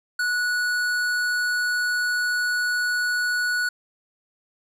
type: tone with tanh clipping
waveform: sine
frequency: 1469 Hz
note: F#6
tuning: 13 cents flat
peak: -23 dBFS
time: 0.19-3.69 s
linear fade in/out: 5 ms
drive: 15 dB
effects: none